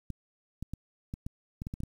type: clicks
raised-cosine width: 5 ms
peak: -24 dBFS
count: 10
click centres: 0.103 / 0.626 / 0.736 / 1.139 / 1.265 / 1.619 / 1.669 / 1.739 / 1.804 / 1.835 s
effects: 9-bit